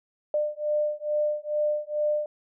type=beating tone pair; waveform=sine; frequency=598 / 600.3 Hz; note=D5 / D5; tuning=+31 / +38 cents; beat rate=2.3 Hz; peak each=-27 dBFS; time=0.34-2.26 s; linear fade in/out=2 ms; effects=none